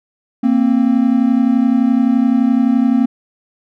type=tone pair together; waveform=triangle; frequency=231.7 / 263.4 Hz; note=A#3 / C4; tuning=-10 / +12 cents; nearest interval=major second; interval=222 cents; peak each=-11 dBFS; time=0.43-3.06 s; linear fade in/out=10 ms; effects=none